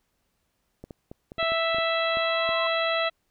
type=clicks; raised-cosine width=2 ms; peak=-26 dBFS; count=11; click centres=0.84 / 0.908 / 1.115 / 1.319 / 1.382 / 1.428 / 1.52 / 1.746 / 1.785 / 2.171 / 2.491 s
type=harmonic tone; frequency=659.3 Hz; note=E5; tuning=in tune; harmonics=1 / 2 / 3 / 4 / 5 / 6; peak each=-26 / -29 / -31 / -32 / -33 / -34 dBFS; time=1.38-3.1 s; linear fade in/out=20 ms
type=tone with exponential growth; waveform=sine; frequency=1048 Hz; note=C6; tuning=2 cents sharp; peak=-29 dBFS; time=1.61-2.67 s; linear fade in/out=2 ms; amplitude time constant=230 ms
effects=pink hiss -74 dBFS RMS until 3.3 s